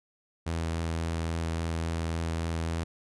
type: tone with vibrato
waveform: sawtooth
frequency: 82.41 Hz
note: E2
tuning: in tune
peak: -25 dBFS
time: 0.46-2.84 s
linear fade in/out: 10 ms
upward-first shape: sine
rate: 3.6 Hz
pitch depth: 10 cents each way
effects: resampled to 24000 Hz